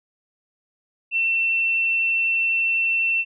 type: tone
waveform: sine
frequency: 2694 Hz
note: E7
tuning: 37 cents sharp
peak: -18 dBFS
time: 1.11-3.25 s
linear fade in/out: 50 ms
effects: none